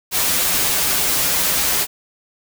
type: noise with comb filter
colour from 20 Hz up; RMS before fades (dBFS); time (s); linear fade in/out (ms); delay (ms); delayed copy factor
white; -18; 0.11-1.87; 50; 8.9; -0.6
effects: none